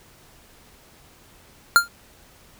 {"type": "tone with exponential decay", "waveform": "square", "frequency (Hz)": 1397, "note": "F6", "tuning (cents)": 0, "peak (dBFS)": -7, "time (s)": [1.76, 1.88], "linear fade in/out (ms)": 0, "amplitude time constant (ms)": 26, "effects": ["pink hiss -52 dBFS RMS until 2.59 s"]}